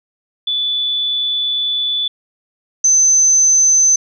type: tone pair in turn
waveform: sine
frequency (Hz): 3471 / 6144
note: A7 / G8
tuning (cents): -24 / -36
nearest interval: minor seventh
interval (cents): 988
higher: second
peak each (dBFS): -15 / -8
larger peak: second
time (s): 0.47-2.08 / 2.84-3.96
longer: first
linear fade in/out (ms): 5
effects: none